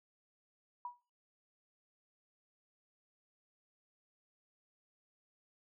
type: tone with exponential decay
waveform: sine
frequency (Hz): 970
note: B5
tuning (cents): -31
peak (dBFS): -37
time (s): 0.85-1.02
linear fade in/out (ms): 2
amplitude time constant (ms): 35
effects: noise-tail reverb RT60 0.3 s tail -20 dB re dry